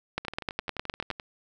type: two click trains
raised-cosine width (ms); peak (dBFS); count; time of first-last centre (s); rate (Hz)
0.3; -12 / -22; 10 / 12; 0.18-1.103 / 0.25-1.198; 9.75 / 11.6
effects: none